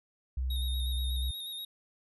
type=tone; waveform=sine; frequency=64.3 Hz; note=C2; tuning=30 cents flat; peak=-29 dBFS; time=0.37-1.31 s; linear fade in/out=5 ms
type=tone with vibrato; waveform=square; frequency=3729 Hz; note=A#7; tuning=in tune; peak=-38 dBFS; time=0.5-1.65 s; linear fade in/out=5 ms; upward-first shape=square; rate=8.3 Hz; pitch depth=28 cents each way
effects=none